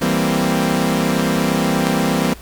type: chord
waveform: sawtooth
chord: C dominant seventh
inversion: first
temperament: equal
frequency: 164.81 / 196 / 233.1 / 261.6 Hz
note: E3 / G3 / Bb3 / C4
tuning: 0 / 0 / 0 / 0 cents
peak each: -17 dBFS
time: 0.01-2.34 s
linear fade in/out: 10 ms
effects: added 60 Hz sine -38 dBFS peak until 2.41 s + pink hiss -42 dBFS RMS until 2.41 s